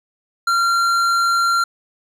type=tone with tanh clipping; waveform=triangle; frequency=1377 Hz; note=F6; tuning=25 cents flat; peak=-16 dBFS; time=0.47-1.64 s; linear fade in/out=5 ms; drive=17 dB; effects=none